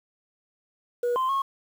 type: tone with pitch steps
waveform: sine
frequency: 483.7 / 1040 / 1090 Hz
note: B4 / C6 / C#6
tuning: -36 / -11 / -29 cents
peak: -20 dBFS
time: 1.03-1.42 s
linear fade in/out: 5 ms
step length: 130 ms
effects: tanh soft clip ceiling -21 dBFS + 8-bit